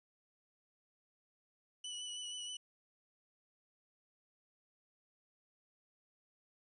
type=tone with vibrato; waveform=sawtooth; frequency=2960 Hz; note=F#7; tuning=in tune; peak=-39 dBFS; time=1.84-2.57 s; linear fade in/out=5 ms; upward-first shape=triangle; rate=6.3 Hz; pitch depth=27 cents each way; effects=resampled to 24000 Hz